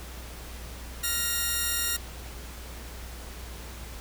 5% pulse tone pair together, 1400 / 1879.7 Hz, F6 / A#6, +4 / +14 cents, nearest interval perfect fourth, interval 510 cents, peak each -18 dBFS, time 1.03-1.97 s, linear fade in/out 10 ms, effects added 60 Hz sine -40 dBFS peak until 4 s + pink hiss -44 dBFS RMS until 4 s

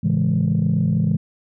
sine chord, A major seventh, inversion none, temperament equal with one note detuned, 110 / 138.59 / 165.39 / 207.7 Hz, A2 / C#3 / E3 / G#3, 0 / 0 / +6 / 0 cents, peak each -22 / -22 / -18 / -21 dBFS, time 0.03-1.17 s, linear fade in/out 10 ms, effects tanh soft clip ceiling -10 dBFS

